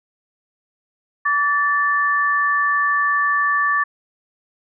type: tone pair together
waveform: sine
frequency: 1151.4 / 1764 Hz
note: D6 / A6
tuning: -35 / +4 cents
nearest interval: perfect fifth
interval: 739 cents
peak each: -18 dBFS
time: 1.25-3.84 s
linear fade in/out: 10 ms
effects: none